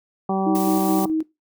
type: harmonic tone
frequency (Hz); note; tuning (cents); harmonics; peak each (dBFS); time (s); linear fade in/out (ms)
192.2; G3; -34; 1 / 2 / 3 / 4 / 5 / 6; -23 / -26 / -32 / -24 / -33 / -32; 0.29-1.06; 5
type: tone with tremolo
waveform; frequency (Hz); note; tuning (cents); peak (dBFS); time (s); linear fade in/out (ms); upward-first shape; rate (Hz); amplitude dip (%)
sine; 316.5; D#4; +30; -18; 0.46-1.23; 10; square; 4.7; 40
type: noise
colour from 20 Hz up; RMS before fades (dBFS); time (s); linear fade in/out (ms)
blue; -32; 0.55-1.05; 0
effects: noise-tail reverb RT60 0.2 s tail -19 dB re dry